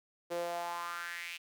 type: tone with high-pass filter sweep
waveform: sawtooth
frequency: 172.1 Hz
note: F3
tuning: 25 cents flat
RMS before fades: -39 dBFS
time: 0.3-1.38 s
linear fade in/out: 20 ms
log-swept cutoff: 440 to 2700 Hz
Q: 4.4
effects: none